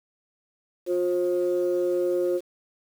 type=tone pair together; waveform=sine; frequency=355.9 / 534 Hz; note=F4 / C5; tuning=+33 / +35 cents; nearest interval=perfect fifth; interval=702 cents; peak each=-22 / -25 dBFS; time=0.86-2.41 s; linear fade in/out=50 ms; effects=tanh soft clip ceiling -16 dBFS + 8-bit